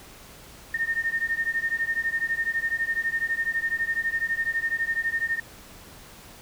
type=beating tone pair; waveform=sine; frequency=1822 / 1834 Hz; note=A#6 / A#6; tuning=-40 / -29 cents; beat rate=12 Hz; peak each=-27 dBFS; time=0.74-5.4 s; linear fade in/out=5 ms; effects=pink hiss -47 dBFS RMS until 6.41 s